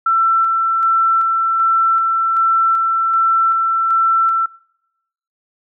sine tone with tremolo, 1340 Hz, E6, 28 cents sharp, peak -11 dBFS, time 0.06-4.46 s, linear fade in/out 5 ms, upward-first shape square, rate 1.3 Hz, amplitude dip 25%, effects noise-tail reverb RT60 0.9 s tail -24 dB re dry

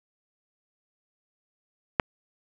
click, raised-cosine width 0.5 ms, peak -4 dBFS, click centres 1.998 s, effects none

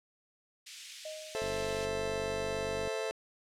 pink high-pass noise, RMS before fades -46 dBFS, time 0.66-1.86 s, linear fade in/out 10 ms, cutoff 2400 Hz, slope 24 dB/octave
sine tone with exponential decay, 622.3 Hz, D#5, in tune, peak -38 dBFS, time 1.05-2.02 s, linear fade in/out 5 ms, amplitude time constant 210 ms
40% pulse chord, A minor, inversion none, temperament just, 440 / 528 / 660 Hz, A4 / C5 / E5, 0 / +16 / +2 cents, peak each -35 / -38 / -38 dBFS, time 1.35-3.11 s, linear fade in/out 0 ms
click train, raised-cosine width 3 ms, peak -30 dBFS, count 72, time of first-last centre 1.42-2.875 s, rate 48.8 Hz
effects low-pass 8000 Hz 12 dB/octave

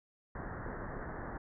pink low-pass noise, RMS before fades -42 dBFS, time 0.35-1.38 s, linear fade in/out 5 ms, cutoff 1900 Hz, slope 96 dB/octave, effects none

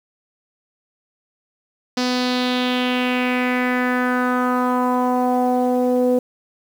sawtooth tone with low-pass filter sweep, 250 Hz, B3, 21 cents sharp, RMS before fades -19 dBFS, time 1.97-6.19 s, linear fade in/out 5 ms, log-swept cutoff 5100 to 500 Hz, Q 3.3, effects 7-bit

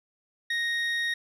triangle tone pair together, 1868 / 3736 Hz, A#6 / A#7, +3 / +3 cents, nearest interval octave, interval 1200 cents, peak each -25 / -31 dBFS, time 0.5-1.14 s, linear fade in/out 5 ms, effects resampled to 32000 Hz

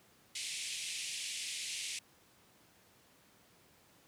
pink band-pass noise, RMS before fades -41 dBFS, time 0.35-1.99 s, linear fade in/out 5 ms, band 2200 to 10000 Hz, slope 48 dB/octave, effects pink hiss -65 dBFS RMS until 4.07 s + high-pass 100 Hz 12 dB/octave

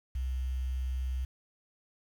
sine tone with quantisation, 64 Hz, C2, 38 cents flat, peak -30 dBFS, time 0.15-1.25 s, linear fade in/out 5 ms, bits 9, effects none

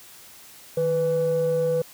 sine tone pair together, 156.1 / 496.5 Hz, D#3 / B4, +6 / +9 cents, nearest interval octave + minor sixth, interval 2003 cents, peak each -27 / -19 dBFS, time 0.77-1.82 s, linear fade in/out 5 ms, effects tanh soft clip ceiling -16 dBFS + white hiss -47 dBFS RMS until 1.93 s

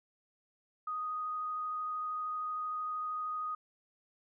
sine tone with vibrato, 1244.5 Hz, D#6, in tune, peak -34 dBFS, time 0.87-3.55 s, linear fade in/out 5 ms, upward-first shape triangle, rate 13 Hz, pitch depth 9 cents each way, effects none

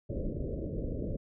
pink low-pass noise, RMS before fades -35 dBFS, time 0.09-1.17 s, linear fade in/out 10 ms, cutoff 600 Hz, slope 96 dB/octave, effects none

